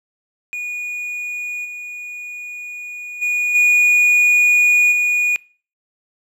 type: tone with level steps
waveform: triangle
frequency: 2453 Hz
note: D#7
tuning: 25 cents flat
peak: -21 / -26 / -14 / -8 / -12 dBFS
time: 0.53-5.36 s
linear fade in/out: 0 ms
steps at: 1.64 / 3.21 / 3.54 / 4.91 s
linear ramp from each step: 20 ms
effects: noise-tail reverb RT60 0.4 s tail -23 dB re dry